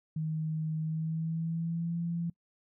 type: tone with pitch glide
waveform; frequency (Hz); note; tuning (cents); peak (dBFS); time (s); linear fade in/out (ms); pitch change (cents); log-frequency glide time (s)
sine; 157.3 to 169.57; D#3 to E3; +19 to +49; -30; 0.16-2.3; 5; +130; 0.8-1.97
effects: noise-tail reverb RT60 0.1 s tail -24 dB re dry